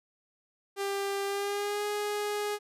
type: tone with pitch glide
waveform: sawtooth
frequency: 396.9 to 415 Hz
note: G4 to G#4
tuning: +22 to -1 cents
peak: -26 dBFS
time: 0.76-2.59 s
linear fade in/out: 50 ms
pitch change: +77 cents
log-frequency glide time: 1.25-1.85 s
effects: resampled to 32000 Hz